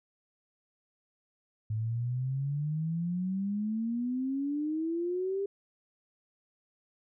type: exponential sweep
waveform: sine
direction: up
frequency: 106.9 to 402 Hz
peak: -29 dBFS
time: 1.7-5.46 s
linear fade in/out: 5 ms
effects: none